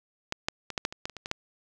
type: clicks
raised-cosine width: 0.2 ms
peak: -12 / -9 / -18 / -11 / -9 / -22 / -15 / -26 / -23 / -18 / -11 dBFS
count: 11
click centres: 0.324 / 0.485 / 0.703 / 0.778 / 0.851 / 0.925 / 1.055 / 1.097 / 1.167 / 1.259 / 1.314 s
effects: none